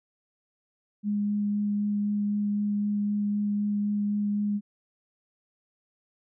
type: tone with vibrato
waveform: sine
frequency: 206.1 Hz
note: G#3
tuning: 13 cents flat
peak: -24 dBFS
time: 1.03-4.61 s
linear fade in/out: 50 ms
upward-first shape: sine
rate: 3.9 Hz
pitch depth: 8 cents each way
effects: none